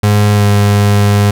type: tone with pitch glide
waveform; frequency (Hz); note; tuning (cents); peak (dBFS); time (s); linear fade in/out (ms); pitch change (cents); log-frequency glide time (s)
35% pulse; 103.83 to 102.22; G#2 to G#2; 0 to -27; -5; 0.03-1.31; 5; -27; 0.33-0.44
effects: none